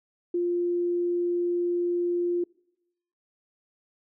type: tone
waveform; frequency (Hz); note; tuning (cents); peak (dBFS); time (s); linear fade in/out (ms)
sine; 349.7; F4; +2; -23; 0.34-2.44; 5
effects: noise-tail reverb RT60 0.9 s tail -26 dB re dry